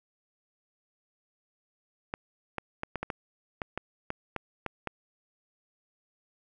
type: clicks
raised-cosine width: 0.5 ms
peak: -17 dBFS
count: 12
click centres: 2.139 / 2.583 / 2.834 / 2.957 / 3.03 / 3.102 / 3.618 / 3.776 / 4.104 / 4.363 / 4.663 / 4.873 s
effects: none